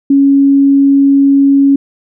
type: tone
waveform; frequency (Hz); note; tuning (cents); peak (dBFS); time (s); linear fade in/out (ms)
sine; 277.2; C#4; 0; -4; 0.1-1.76; 5
effects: none